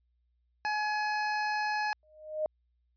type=tone; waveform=25% pulse; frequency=845 Hz; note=G#5; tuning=30 cents sharp; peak=-25 dBFS; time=0.65-1.93 s; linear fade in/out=0 ms
type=tone with exponential growth; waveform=sine; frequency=617 Hz; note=D#5; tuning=15 cents flat; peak=-25 dBFS; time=2.03-2.46 s; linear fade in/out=1 ms; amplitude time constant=93 ms
effects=added 60 Hz sine -70 dBFS peak until 2.96 s + resampled to 11025 Hz